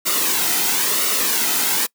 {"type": "noise with flanger", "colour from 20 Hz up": "white", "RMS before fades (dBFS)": -19, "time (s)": [0.05, 1.87], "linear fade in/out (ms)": 20, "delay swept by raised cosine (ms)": [1.2, 1.8], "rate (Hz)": 1, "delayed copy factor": -0.55, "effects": ["noise-tail reverb RT60 0.1 s tail -24 dB re dry", "high-pass 200 Hz 12 dB/octave"]}